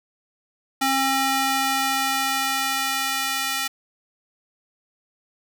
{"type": "tone with high-pass filter sweep", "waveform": "square", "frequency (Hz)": 268.6, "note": "C4", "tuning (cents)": 46, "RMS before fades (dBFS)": -23, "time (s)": [0.81, 3.68], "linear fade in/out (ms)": 10, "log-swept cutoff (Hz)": [580, 1700], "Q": 0.71, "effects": []}